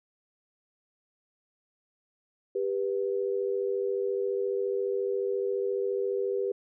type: tone pair together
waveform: sine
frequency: 395.2 / 489.6 Hz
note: G4 / B4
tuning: +14 / -15 cents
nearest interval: major third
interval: 371 cents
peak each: -28 / -31 dBFS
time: 2.55-6.52 s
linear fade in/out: 5 ms
effects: none